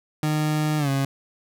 30% pulse tone with pitch glide, 152.8 to 136.92 Hz, D#3 to C#3, -31 to -21 cents, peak -18 dBFS, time 0.23-1.05 s, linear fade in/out 2 ms, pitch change -190 cents, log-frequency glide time 0.78-0.89 s, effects none

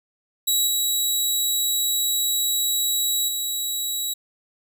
15% pulse tone with level steps, 3875 Hz, B7, 34 cents flat, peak -11 / -13 / -17 dBFS, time 0.47-4.14 s, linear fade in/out 10 ms, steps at 0.67 / 3.28 s, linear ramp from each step 5 ms, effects none

